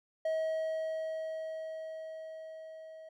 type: tone with level ramp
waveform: triangle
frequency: 638 Hz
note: D#5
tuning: 43 cents sharp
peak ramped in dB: -27 to -45 dBFS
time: 0.25-3.09 s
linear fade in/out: 5 ms
effects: none